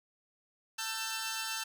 10% pulse tone cluster, 888 / 1336 / 1553 Hz, A5 / E6 / G6, +16 / +23 / -17 cents, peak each -31 dBFS, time 0.78-1.64 s, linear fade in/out 10 ms, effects none

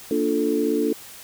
sine chord, Bb major seventh, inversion none, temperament equal, 233.1 / 293.7 / 349.2 / 440 Hz, Bb3 / D4 / F4 / A4, 0 / 0 / 0 / 0 cents, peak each -27 / -23 / -27 / -23 dBFS, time 0.11-0.93 s, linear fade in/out 2 ms, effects white hiss -42 dBFS RMS until 1.23 s

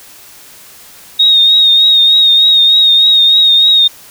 sine tone with vibrato, 3729 Hz, A#7, in tune, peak -4 dBFS, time 1.19-3.88 s, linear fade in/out 10 ms, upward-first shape triangle, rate 3.3 Hz, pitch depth 43 cents each way, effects white hiss -37 dBFS RMS until 4.1 s

